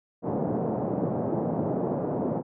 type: band-pass noise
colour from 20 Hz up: pink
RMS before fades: -28 dBFS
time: 0.22-2.43 s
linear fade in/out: 50 ms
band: 140 to 740 Hz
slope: 24 dB/octave
effects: none